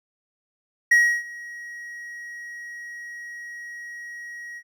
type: tone with ADSR envelope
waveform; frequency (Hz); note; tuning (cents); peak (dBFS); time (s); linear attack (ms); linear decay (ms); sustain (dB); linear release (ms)
triangle; 1900; A#6; +33; -10; 0.91-4.63; 8; 310; -23; 59
effects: none